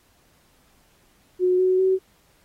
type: tone with pitch steps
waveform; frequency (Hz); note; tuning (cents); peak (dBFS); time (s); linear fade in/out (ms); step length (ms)
sine; 364.7 / 371.1 / 377.6; F#4 / F#4 / F#4; -25 / +5 / +35; -16; 1.39-1.99; 50; 200
effects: pink hiss -61 dBFS RMS until 2.44 s + AAC 48 kbps